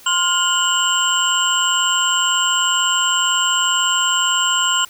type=tone cluster; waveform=sine; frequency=1046 / 1412 / 2879 / 3061 / 7550 Hz; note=C6 / F6 / F#7 / G7 / A#8; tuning=-1 / +19 / -48 / -42 / +21 cents; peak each=-21 dBFS; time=0.06-4.85 s; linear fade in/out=5 ms; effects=white hiss -44 dBFS RMS until 4.89 s